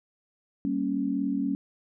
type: chord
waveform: sine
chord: G diminished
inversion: none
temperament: equal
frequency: 196 / 233.1 / 277.2 Hz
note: G3 / Bb3 / Db4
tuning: 0 / 0 / 0 cents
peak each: -31 / -32 / -27 dBFS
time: 0.65-1.55 s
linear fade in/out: 0 ms
effects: none